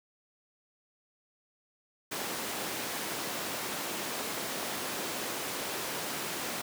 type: high-pass noise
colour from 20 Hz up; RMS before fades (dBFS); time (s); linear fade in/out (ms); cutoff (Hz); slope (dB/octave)
pink; -36; 2.11-6.62; 10; 260; 12
effects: none